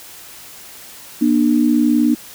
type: tone pair together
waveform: sine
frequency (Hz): 240.2 / 299.7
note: B3 / D4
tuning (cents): -48 / +35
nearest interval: major third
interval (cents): 383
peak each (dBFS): -14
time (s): 1.21-2.15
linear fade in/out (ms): 10
effects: white hiss -38 dBFS RMS until 2.34 s